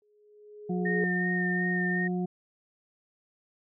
sine tone with exponential growth, 418.8 Hz, G#4, 15 cents sharp, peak -26 dBFS, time 0.02-1.04 s, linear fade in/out 1 ms, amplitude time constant 220 ms
harmonic tone, 180 Hz, F#3, 47 cents flat, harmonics 1 / 2 / 4, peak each -28 / -34 / -40 dBFS, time 0.69-2.26 s, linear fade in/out 10 ms
sine tone with vibrato, 1829 Hz, A#6, 33 cents flat, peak -29 dBFS, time 0.85-2.08 s, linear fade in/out 10 ms, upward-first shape sine, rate 2.7 Hz, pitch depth 21 cents each way
effects none

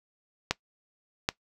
clicks, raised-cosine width 0.2 ms, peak -7 dBFS, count 2, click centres 0.51 / 1.289 s, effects noise-tail reverb RT60 0.1 s tail -20 dB re dry

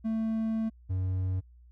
triangle tone pair in turn, 222.2 / 93.18 Hz, A3 / F#2, +17 / +13 cents, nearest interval octave + minor third, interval 1504 cents, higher first, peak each -25 dBFS, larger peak neither, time 0.04-0.7 / 0.89-1.41 s, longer first, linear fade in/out 20 ms, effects added 60 Hz sine -52 dBFS peak until 1.71 s

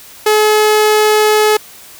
sawtooth tone, 426.7 Hz, G#4, 47 cents sharp, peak -4 dBFS, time 0.26-1.57 s, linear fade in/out 5 ms, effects white hiss -37 dBFS RMS until 1.99 s

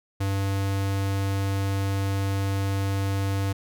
square tone, 98 Hz, G2, in tune, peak -24 dBFS, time 0.2-3.53 s, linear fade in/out 10 ms, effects none

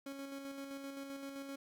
30% pulse tone with tremolo, 275.6 Hz, C#4, 10 cents flat, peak -40 dBFS, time 0.06-1.56 s, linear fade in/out 5 ms, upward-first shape square, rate 7.7 Hz, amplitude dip 35%, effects none

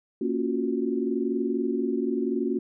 sine chord, Gb major seventh, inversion first, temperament equal, 233.1 / 277.2 / 349.2 / 370 Hz, Bb3 / Db4 / F4 / Gb4, 0 / 0 / 0 / 0 cents, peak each -29 / -29 / -31 / -29 dBFS, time 0.21-2.59 s, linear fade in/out 5 ms, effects none

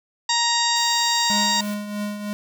harmonic tone, 937 Hz, A#5, 9 cents sharp, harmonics 1 / 2 / 3 / 4 / 5 / 6 / 7 / 8, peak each -23 / -27 / -32 / -24 / -25 / -30 / -33 / -27 dBFS, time 0.29-1.61 s, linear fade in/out 5 ms
white high-pass noise, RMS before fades -41 dBFS, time 0.76-1.74 s, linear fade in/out 0 ms, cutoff 220 Hz, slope 24 dB/octave
square tone with tremolo, 207.1 Hz, G#3, 5 cents flat, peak -24 dBFS, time 1.3-2.33 s, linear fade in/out 0 ms, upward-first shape triangle, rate 3.1 Hz, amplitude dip 60%
effects none

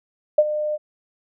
sine tone with ADSR envelope, 604 Hz, D5, 48 cents sharp, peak -8 dBFS, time 0.38-0.78 s, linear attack 6 ms, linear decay 47 ms, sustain -13 dB, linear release 35 ms, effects none

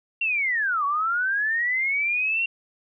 sine linear two-way sweep, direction down then up, 2763 to 1108.7 to 2763 Hz, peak -21 dBFS, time 0.21-2.46 s, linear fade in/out 5 ms, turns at 0.85 s, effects none

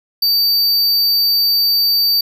square tone, 4620 Hz, D8, 29 cents flat, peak -12 dBFS, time 0.22-2.21 s, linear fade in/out 5 ms, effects none

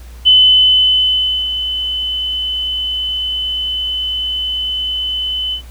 sine tone with ADSR envelope, 3023 Hz, F#7, 36 cents sharp, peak -4 dBFS, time 0.25-5.62 s, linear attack 24 ms, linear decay 1200 ms, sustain -12 dB, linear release 89 ms, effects added 60 Hz sine -31 dBFS peak until 5.7 s + pink hiss -44 dBFS RMS until 5.7 s

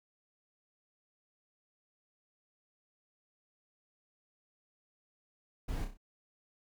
brown noise with echo, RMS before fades -36 dBFS, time 5.68-5.85 s, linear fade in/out 10 ms, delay 31 ms, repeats 4, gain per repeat -6 dB, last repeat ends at 5.974 s, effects none

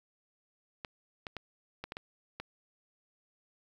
clicks, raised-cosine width 0.3 ms, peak -23 dBFS, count 7, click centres 0.848 / 1.268 / 1.367 / 1.84 / 1.921 / 1.969 / 2.4 s, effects 9-bit

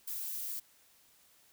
violet noise, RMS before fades -39 dBFS, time 0.07-0.6 s, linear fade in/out 10 ms, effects white hiss -65 dBFS RMS until 1.52 s

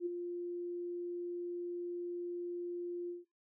sine tone with ADSR envelope, 350 Hz, F4, 4 cents sharp, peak -31 dBFS, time 0-3.25 s, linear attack 60 ms, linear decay 17 ms, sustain -6 dB, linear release 160 ms, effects noise-tail reverb RT60 0.2 s tail -18 dB re dry

